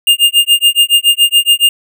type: tone with tremolo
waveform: square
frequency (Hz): 2818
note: F7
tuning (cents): +15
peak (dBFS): -4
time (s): 0.07-1.69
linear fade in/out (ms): 2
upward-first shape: sine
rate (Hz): 7.1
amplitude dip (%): 100
effects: none